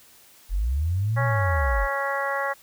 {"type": "linear two-way sweep", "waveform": "sine", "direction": "up then down", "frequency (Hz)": [39.81, 123.2, 39.81], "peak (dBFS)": -21, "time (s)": [0.49, 1.88], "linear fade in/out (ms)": 50, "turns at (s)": 1.23}
{"type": "harmonic tone", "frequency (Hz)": 277.2, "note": "C#4", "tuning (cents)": 0, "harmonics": [2, 3, 4, 5, 6, 7], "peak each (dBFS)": [-29, -31, -30, -33, -32, -31], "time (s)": [1.16, 2.54], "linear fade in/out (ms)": 20}
{"effects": ["white hiss -53 dBFS RMS until 2.62 s"]}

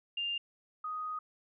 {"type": "tone pair in turn", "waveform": "sine", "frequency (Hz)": [2800, 1247.3], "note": ["F7", "D#6"], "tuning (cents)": [4, 4], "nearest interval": "octave + major second", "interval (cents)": 1400, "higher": "first", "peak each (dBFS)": [-32, -35], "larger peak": "first", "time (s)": [[0.17, 0.38], [0.84, 1.19]], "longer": "second", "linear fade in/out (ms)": 5, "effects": []}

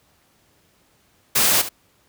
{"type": "noise with echo", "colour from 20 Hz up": "white", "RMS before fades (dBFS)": -17, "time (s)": [1.35, 1.62], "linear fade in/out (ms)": 10, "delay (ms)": 72, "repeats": 1, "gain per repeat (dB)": -13, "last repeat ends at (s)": 1.692, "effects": ["pink hiss -60 dBFS RMS until 2.08 s", "high-pass 60 Hz 12 dB/octave"]}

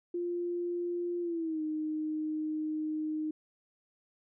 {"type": "tone with pitch glide", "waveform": "sine", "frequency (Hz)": [349.2, 309.3], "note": ["F4", "D#4"], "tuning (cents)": [0, -10], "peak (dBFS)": -31, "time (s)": [0.14, 3.31], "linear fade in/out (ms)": 5, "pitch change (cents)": -210, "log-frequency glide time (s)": [1.21, 1.62], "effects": []}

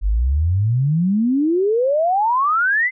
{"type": "exponential sweep", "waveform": "sine", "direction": "up", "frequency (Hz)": [46.25, 2093], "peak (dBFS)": -14, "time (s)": [0.01, 2.91], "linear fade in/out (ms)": 50, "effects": []}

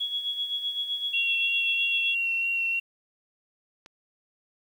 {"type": "tone with tremolo", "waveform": "sine", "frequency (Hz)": 3348, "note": "G#7", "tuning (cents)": 13, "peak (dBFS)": -25, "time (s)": [0, 2.15], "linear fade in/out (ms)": 10, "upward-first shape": "sine", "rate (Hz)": 7.8, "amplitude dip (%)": 60}
{"type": "tone with vibrato", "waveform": "sine", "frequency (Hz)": 2733, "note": "F7", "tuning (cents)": -38, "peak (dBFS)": -24, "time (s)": [1.13, 2.8], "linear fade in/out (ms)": 10, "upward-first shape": "sine", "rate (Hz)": 3.1, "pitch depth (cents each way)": 11}
{"type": "click", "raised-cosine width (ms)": 0.2, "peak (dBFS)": -29, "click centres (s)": 3.861}
{"effects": ["9-bit"]}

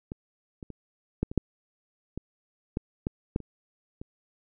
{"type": "clicks", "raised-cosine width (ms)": 3, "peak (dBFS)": [-22, -27, -27, -12, -23, -9, -21, -15, -15, -13, -28, -26], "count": 12, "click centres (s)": [0.119, 0.628, 0.703, 1.23, 1.315, 1.377, 2.176, 2.771, 3.069, 3.361, 3.403, 4.015], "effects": []}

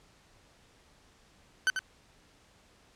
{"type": "tone with echo", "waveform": "40% pulse", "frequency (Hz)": 1525, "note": "G6", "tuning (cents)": -48, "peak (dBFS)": -22, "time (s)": [1.67, 1.7], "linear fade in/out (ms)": 0, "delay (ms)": 91, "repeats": 1, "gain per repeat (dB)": -7, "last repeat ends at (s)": 1.791, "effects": ["pink hiss -62 dBFS RMS until 2.95 s", "low-pass 8000 Hz 12 dB/octave"]}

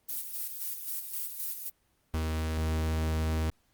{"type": "noise with tremolo", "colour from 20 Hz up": "violet", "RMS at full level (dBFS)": -34, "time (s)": [0.08, 1.7], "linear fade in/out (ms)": 20, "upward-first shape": "square", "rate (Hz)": 3.8, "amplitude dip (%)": 50}
{"type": "tone", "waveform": "45% pulse", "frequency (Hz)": 79.3, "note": "D#2", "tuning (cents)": 33, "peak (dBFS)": -27, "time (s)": [2.14, 3.5], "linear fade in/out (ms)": 0}
{"effects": ["pink hiss -71 dBFS RMS until 3.73 s", "Opus 24 kbps"]}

